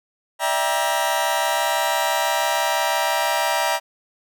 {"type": "chord", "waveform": "sawtooth", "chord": "E half-diminished seventh", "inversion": "third", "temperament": "just", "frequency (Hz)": [593.3, 659.3, 791.1, 949.3], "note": ["D5", "E5", "G5", "Bb5"], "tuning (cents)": [18, 0, 16, 31], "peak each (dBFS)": [-23, -21, -21, -19], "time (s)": [0.39, 3.8], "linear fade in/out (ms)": 50, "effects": []}